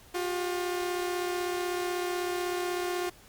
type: tone pair together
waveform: sawtooth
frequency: 355.9 / 392 Hz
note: F4 / G4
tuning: +33 / 0 cents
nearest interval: major second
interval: 167 cents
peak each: -26 / -34 dBFS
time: 0.14-3.1 s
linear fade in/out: 10 ms
effects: pink hiss -55 dBFS RMS until 3.28 s + Opus 48 kbps